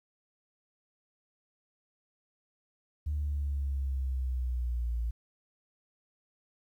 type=exponential sweep; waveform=sine; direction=down; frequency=75 to 57.1 Hz; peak=-28 dBFS; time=3.06-5.11 s; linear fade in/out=10 ms; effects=tanh soft clip ceiling -25 dBFS + 11-bit